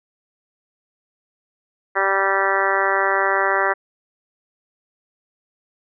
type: harmonic tone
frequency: 194.8 Hz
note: G3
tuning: 11 cents flat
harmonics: 2 / 3 / 4 / 5 / 6 / 7 / 8 / 9 / 10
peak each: -25 / -25 / -25 / -25 / -25 / -25 / -25 / -25 / -25 dBFS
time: 1.95-3.74 s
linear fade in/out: 20 ms
effects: none